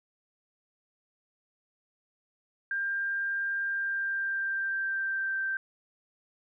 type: tone with pitch glide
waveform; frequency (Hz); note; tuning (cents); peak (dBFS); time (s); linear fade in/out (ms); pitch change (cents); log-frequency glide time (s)
sine; 1595 to 1564.9; G6 to G6; +30 to -3; -28; 2.71-5.57; 2; -33; 3.64-5.39
effects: none